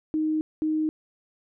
sine tone pair in turn, 311.1 / 311.1 Hz, D#4 / D#4, 0 / 0 cents, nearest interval unison, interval 0 cents, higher neither, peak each -22 dBFS, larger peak neither, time 0.14-0.41 / 0.62-0.89 s, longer neither, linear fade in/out 0 ms, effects none

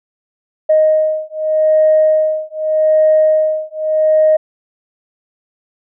sine beating tone pair, 622.3 / 623.13 Hz, D#5 / D#5, 0 / +2 cents, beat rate 0.83 Hz, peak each -12 dBFS, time 0.69-4.37 s, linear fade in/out 10 ms, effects tanh soft clip ceiling -2 dBFS

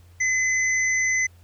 sine tone pair together, 2034 / 6095 Hz, C7 / G8, -50 / -50 cents, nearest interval octave + perfect fifth, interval 1900 cents, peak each -20 / -27 dBFS, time 0.2-1.27 s, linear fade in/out 10 ms, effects added 87 Hz sine -48 dBFS peak until 1.43 s + pink hiss -60 dBFS RMS until 1.43 s

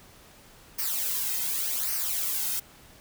blue noise with flanger, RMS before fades -29 dBFS, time 0.78-2.6 s, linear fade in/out 10 ms, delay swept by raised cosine 0.27 to 1.77 ms, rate 0.87 Hz, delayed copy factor -0.7, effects pink hiss -53 dBFS RMS until 3 s

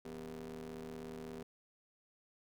30% pulse ring-modulated tone, 76.6 Hz, D#2, 27 cents flat, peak -39 dBFS, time 0.05-1.43 s, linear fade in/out 5 ms, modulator 322 Hz, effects none

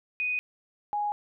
sine tone pair in turn, 2489 / 829.1 Hz, D#7 / G#5, 0 / -3 cents, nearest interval octave + perfect fifth, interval 1903 cents, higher first, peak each -26 dBFS, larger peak neither, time 0.2-0.39 / 0.93-1.12 s, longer neither, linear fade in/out 0 ms, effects none

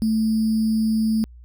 sine tone with sample-and-hold, 220 Hz, A3, in tune, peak -17 dBFS, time 0.02-1.24 s, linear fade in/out 0 ms, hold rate 4900 Hz, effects added 60 Hz sine -41 dBFS peak until 1.44 s

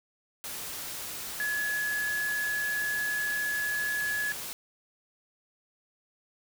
sine tone in noise, 1695 Hz, G#6, 35 cents sharp, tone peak -28 dBFS, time 1.4-4.32 s, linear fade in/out 0 ms, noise white, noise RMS -38 dBFS, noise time 0.44-4.53 s, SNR +7 dB, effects none

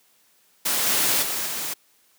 white noise with level steps, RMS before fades -23 / -21 / -27 / -29 dBFS, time 0.65-1.74 s, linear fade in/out 10 ms, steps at 0.86 / 1.22 / 1.46 s, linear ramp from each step 10 ms, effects white hiss -61 dBFS RMS until 2.18 s + high-pass 150 Hz 12 dB/octave

